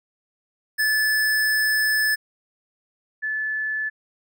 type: tone pair in turn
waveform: square / sine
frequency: 1735 / 1735 Hz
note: A6 / A6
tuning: -25 / -25 cents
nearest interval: unison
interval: 0 cents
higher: neither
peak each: -19 / -23 dBFS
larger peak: first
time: 0.78-2.16 / 3.22-3.9 s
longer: first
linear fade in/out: 20 ms
effects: none